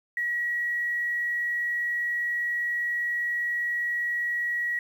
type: tone with quantisation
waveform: sine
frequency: 1915 Hz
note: A#6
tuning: 46 cents sharp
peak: -25 dBFS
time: 0.17-4.79 s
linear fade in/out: 2 ms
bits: 9
effects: none

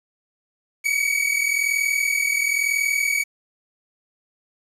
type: tone pair together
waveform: 45% pulse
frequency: 2243 / 2284 Hz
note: C#7 / D7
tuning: +20 / -49 cents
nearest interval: unison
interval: 31 cents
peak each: -22 dBFS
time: 0.84-3.24 s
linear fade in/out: 20 ms
effects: resampled to 32000 Hz + 8-bit

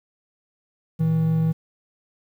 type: tone pair together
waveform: triangle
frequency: 115 / 160.76 Hz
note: A#2 / E3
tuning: -23 / -43 cents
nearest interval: tritone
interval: 580 cents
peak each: -26 / -16 dBFS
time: 0.99-1.53 s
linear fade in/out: 20 ms
effects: 9-bit

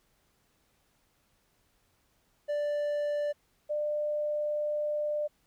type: tone pair in turn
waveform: triangle / sine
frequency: 587.3 / 596.9 Hz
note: D5 / D5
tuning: 0 / +28 cents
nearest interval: unison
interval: 28 cents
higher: second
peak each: -26 / -28 dBFS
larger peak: first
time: 2.48-3.33 / 3.69-5.28 s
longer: second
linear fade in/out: 20 ms
effects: pink hiss -71 dBFS RMS until 5.46 s

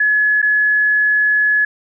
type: tone with dropouts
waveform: sine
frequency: 1700 Hz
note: G#6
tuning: 40 cents sharp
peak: -11 dBFS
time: 0-1.65 s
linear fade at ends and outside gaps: 5 ms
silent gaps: 0.418-0.426 s
effects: none

